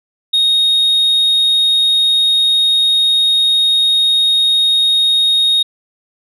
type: tone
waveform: sine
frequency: 3729 Hz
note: A#7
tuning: in tune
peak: -7 dBFS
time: 0.33-5.63 s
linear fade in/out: 10 ms
effects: tanh soft clip ceiling -8 dBFS